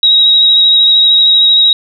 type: tone with vibrato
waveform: sine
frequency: 3816 Hz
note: A#7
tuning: 40 cents sharp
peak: -4 dBFS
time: 0.03-1.73 s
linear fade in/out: 2 ms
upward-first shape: sine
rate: 13 Hz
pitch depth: 18 cents each way
effects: none